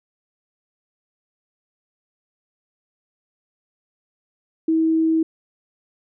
sine tone, 322.1 Hz, E4, 40 cents flat, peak -15 dBFS, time 4.68-5.23 s, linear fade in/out 5 ms, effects none

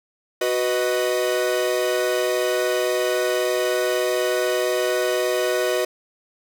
45% pulse chord, B major, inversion second, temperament equal, 370 / 493.9 / 622.3 Hz, F#4 / B4 / D#5, 0 / 0 / 0 cents, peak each -24 dBFS, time 0.41-5.85 s, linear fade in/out 5 ms, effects none

